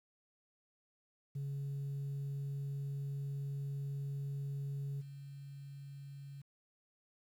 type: tone with level steps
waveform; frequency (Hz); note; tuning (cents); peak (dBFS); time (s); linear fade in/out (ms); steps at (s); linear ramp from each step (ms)
sine; 139.7; C#3; +14; -35 / -46; 1.35-6.42; 10; 5; 20
effects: tanh soft clip ceiling -36 dBFS + 11-bit